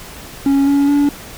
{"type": "tone with pitch steps", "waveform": "triangle", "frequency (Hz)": [276.8, 281.8, 286.9], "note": ["C#4", "C#4", "D4"], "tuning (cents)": [-2, 29, -40], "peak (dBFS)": -8, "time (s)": [0.46, 1.09], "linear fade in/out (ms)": 2, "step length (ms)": 210, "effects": ["pink hiss -34 dBFS RMS until 1.37 s"]}